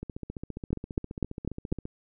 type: two click trains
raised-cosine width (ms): 3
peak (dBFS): -13 / -23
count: 5 / 28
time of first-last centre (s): 0.73-1.725 / 0.03-1.854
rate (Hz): 4.02 / 14.8
effects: none